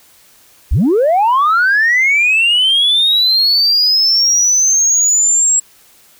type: linear sweep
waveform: sine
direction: up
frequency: 36.71 to 7680 Hz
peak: -7 dBFS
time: 0.71-5.6 s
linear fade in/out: 10 ms
effects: tanh soft clip ceiling -6 dBFS + white hiss -47 dBFS RMS until 6.19 s